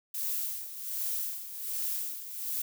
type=noise with tremolo; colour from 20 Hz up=violet; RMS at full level=-32 dBFS; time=0.14-2.62 s; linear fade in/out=5 ms; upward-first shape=sine; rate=1.3 Hz; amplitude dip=70%; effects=none